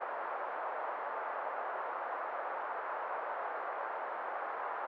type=band-pass noise; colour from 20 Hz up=pink; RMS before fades=-39 dBFS; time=0-4.87 s; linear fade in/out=20 ms; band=590 to 1400 Hz; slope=24 dB/octave; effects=none